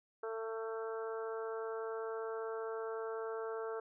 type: harmonic tone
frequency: 223.7 Hz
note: A3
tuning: 29 cents sharp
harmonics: 2 / 3 / 4 / 5 / 6 / 7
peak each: -39 / -48 / -50 / -51 / -48 / -54 dBFS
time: 0.23-3.8 s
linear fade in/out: 5 ms
effects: none